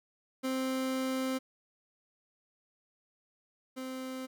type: tone pair in turn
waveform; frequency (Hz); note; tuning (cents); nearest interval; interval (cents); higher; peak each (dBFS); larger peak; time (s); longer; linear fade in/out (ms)
30% pulse; 261.6 / 259.9; C4 / C4; 0 / -11; unison; 11; first; -28 / -35; first; 0.43-1.39 / 3.76-4.27; first; 20
effects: none